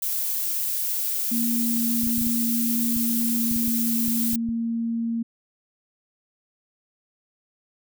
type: noise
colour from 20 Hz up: violet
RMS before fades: -26 dBFS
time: 0.02-4.36 s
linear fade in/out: 5 ms
type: tone with pitch glide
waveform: sine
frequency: 233.1 to 230.3 Hz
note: A#3 to A#3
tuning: 0 to -21 cents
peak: -23 dBFS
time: 1.31-5.23 s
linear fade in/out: 10 ms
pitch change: -21 cents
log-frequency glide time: 3.01-4.38 s
type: clicks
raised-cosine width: 5 ms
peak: -24 dBFS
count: 12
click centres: 2.035 / 2.069 / 2.18 / 2.214 / 2.268 / 2.965 / 3.514 / 3.563 / 3.68 / 4.081 / 4.333 / 4.489 s
effects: none